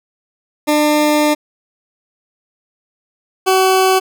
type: tone pair in turn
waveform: 20% pulse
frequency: 299.7 / 377.6 Hz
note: D4 / F#4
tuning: +35 / +35 cents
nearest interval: major third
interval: 400 cents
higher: second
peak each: -6 / -5 dBFS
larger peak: second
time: 0.67-1.35 / 3.46-4 s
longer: first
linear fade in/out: 20 ms
effects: none